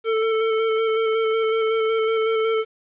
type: tone with vibrato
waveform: square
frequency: 444.4 Hz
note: A4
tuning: 17 cents sharp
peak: -19 dBFS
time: 0.04-2.65 s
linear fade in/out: 50 ms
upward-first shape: square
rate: 5.4 Hz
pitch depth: 16 cents each way
effects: resampled to 8000 Hz + 9-bit